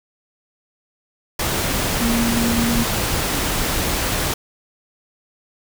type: tone in noise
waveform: sine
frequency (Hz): 233.1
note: A#3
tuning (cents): 0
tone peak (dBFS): -18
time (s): 2.01-2.84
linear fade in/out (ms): 5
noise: pink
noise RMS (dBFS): -21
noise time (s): 1.39-4.34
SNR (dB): 0
effects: none